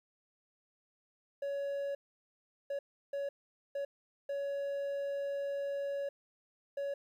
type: tone bursts at uneven times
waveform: triangle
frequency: 561 Hz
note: C#5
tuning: 21 cents sharp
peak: -32 dBFS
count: 6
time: 1.42-1.95 / 2.7-2.79 / 3.13-3.29 / 3.75-3.85 / 4.29-6.09 / 6.77-6.94 s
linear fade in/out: 5 ms
effects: 12-bit